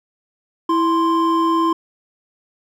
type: tone pair together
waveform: triangle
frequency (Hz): 329.6 / 1046.4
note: E4 / C6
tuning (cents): 0 / 0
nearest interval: octave + minor sixth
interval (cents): 2000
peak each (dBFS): -15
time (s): 0.69-1.73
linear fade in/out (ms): 5
effects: none